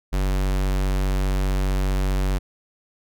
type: tone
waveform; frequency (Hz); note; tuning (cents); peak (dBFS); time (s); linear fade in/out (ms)
square; 47.54; F#1; +48; -20; 0.12-2.39; 20
effects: none